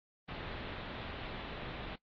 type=low-pass noise; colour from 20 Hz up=pink; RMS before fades=-44 dBFS; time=0.28-1.96 s; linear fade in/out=10 ms; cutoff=3900 Hz; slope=48 dB/octave; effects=noise-tail reverb RT60 0.1 s tail -21 dB re dry + AAC 32 kbps